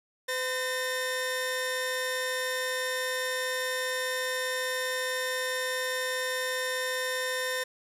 sawtooth tone pair together, 510 / 1817.4 Hz, C5 / A#6, -44 / -44 cents, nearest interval octave + minor seventh, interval 2200 cents, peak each -28 dBFS, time 0.28-7.64 s, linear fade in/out 10 ms, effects resampled to 32000 Hz + 9-bit

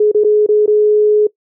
sine tone with dropouts, 422.1 Hz, G#4, 28 cents sharp, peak -7 dBFS, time 0-1.27 s, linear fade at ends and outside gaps 5 ms, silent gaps 0.116-0.146 / 0.238-0.245 / 0.464-0.488 / 0.661-0.677 s, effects noise-tail reverb RT60 0.1 s tail -21 dB re dry

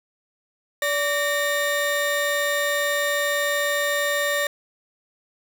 35% pulse tone pair together, 577.7 / 1834 Hz, D5 / A#6, -29 / -29 cents, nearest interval octave + minor sixth, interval 2000 cents, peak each -22 dBFS, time 0.82-4.47 s, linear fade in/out 2 ms, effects none

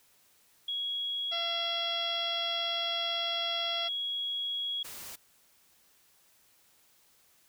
sine tone, 3322 Hz, G#7, in tune, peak -31 dBFS, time 0.68-4.83 s, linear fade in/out 5 ms
harmonic tone, 680 Hz, F5, 46 cents flat, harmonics 1 / 2 / 3 / 4 / 5 / 6 / 7 / 8, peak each -38 / -41 / -43 / -44 / -45 / -46 / -46 / -47 dBFS, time 1.31-3.89 s, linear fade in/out 20 ms
white noise, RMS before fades -44 dBFS, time 4.84-5.16 s, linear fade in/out 10 ms
effects white hiss -65 dBFS RMS until 7.48 s

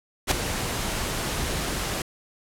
pink noise with ADSR envelope, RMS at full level -18 dBFS, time 0.27-2.02 s, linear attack 44 ms, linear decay 4 ms, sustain -10 dB, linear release 3 ms, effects low-pass 12000 Hz 12 dB/octave

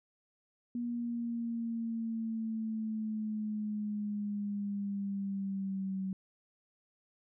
sine exponential sweep, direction down, 240 to 189.9 Hz, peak -33 dBFS, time 0.75-6.13 s, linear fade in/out 2 ms, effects none

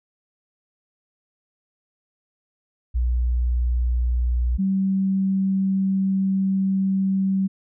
sine tone pair in turn, 60.6 / 192.39 Hz, B1 / G3, -32 / -32 cents, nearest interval octave + minor sixth, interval 2000 cents, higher second, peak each -18 dBFS, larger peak neither, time 2.94-4.58 / 4.58-7.48 s, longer second, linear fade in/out 20 ms, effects none

